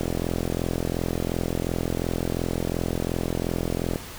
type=click train; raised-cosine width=2 ms; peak=-12 dBFS; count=170; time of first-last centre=0.01-3.959 s; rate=42.8 Hz; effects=pink hiss -39 dBFS RMS until 4.18 s